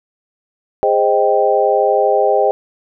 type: chord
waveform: sine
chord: Ab major seventh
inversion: none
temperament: equal with one note detuned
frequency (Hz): 411.2 / 523.3 / 622.3 / 784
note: Ab4 / C5 / Eb5 / G5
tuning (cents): -17 / 0 / 0 / 0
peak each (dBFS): -16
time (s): 0.83-2.51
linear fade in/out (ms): 0
effects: none